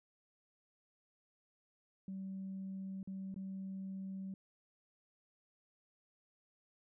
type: tone with dropouts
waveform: sine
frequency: 191.8 Hz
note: G3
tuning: 37 cents flat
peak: -40 dBFS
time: 2.08-4.34 s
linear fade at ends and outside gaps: 2 ms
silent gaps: 3.03-3.074 / 3.343-3.361 s
effects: tanh soft clip ceiling -37 dBFS